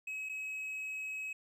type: tone with dropouts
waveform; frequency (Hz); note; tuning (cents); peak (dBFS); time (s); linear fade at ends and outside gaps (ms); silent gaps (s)
triangle; 2557; D#7; +47; -36; 0.07-1.33; 5; 0.29-0.294
effects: none